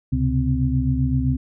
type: tone cluster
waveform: sine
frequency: 69.2 / 127.6 / 135.3 / 257.4 Hz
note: C#2 / C3 / C#3 / C4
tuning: -2 / -43 / -42 / -28 cents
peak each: -23 dBFS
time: 0.12-1.37 s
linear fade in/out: 10 ms
effects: none